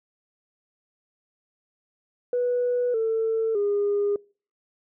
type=tone with pitch steps; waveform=sine; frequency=490.6 / 447.3 / 407.8 Hz; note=B4 / A4 / G#4; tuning=-12 / +28 / -32 cents; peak=-20 dBFS; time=2.33-4.16 s; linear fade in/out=2 ms; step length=610 ms; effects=noise-tail reverb RT60 0.4 s tail -26 dB re dry + tanh soft clip ceiling -17 dBFS